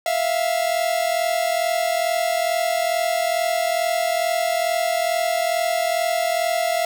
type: tone pair together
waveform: 45% pulse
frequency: 656.2 / 698.5 Hz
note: E5 / F5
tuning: -8 / 0 cents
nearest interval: minor second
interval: 108 cents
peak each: -22 dBFS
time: 0.06-6.85 s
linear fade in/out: 2 ms
effects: none